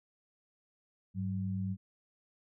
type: tone pair together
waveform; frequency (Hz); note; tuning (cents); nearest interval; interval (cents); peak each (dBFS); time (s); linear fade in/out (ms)
sine; 100 / 188.77; G2 / F#3; +35 / +35; major seventh; 1100; -35 / -35; 1.14-1.77; 50
effects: none